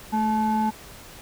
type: ring-modulated tone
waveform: triangle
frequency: 323.4 Hz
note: E4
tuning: 33 cents flat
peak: -15 dBFS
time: 0.12-0.71 s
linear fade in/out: 20 ms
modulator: 542 Hz
effects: pink hiss -44 dBFS RMS until 1.21 s